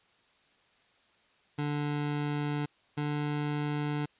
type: tone pair in turn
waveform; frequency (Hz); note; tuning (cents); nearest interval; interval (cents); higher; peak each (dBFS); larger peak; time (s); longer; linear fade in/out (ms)
25% pulse; 146.83 / 147.62; D3 / D3; 0 / +9; unison; 9; second; -26; neither; 1.58-2.66 / 2.97-4.06; second; 10
effects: white hiss -66 dBFS RMS until 4.19 s + resampled to 8000 Hz